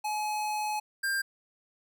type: tone pair in turn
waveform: square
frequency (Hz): 848 / 1593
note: G#5 / G6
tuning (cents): +36 / +27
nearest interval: major seventh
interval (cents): 1091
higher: second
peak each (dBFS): -30 / -28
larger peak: second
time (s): 0.04-0.8 / 1.03-1.22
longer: first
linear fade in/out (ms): 10
effects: none